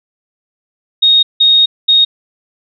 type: tone bursts at uneven times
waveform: sine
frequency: 3729 Hz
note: A#7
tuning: in tune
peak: -5 dBFS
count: 3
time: 1.02-1.23 / 1.4-1.66 / 1.88-2.05 s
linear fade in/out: 10 ms
effects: none